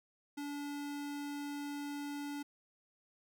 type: tone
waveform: square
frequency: 288 Hz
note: D4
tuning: 34 cents flat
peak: -40 dBFS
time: 0.37-2.43 s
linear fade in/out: 10 ms
effects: none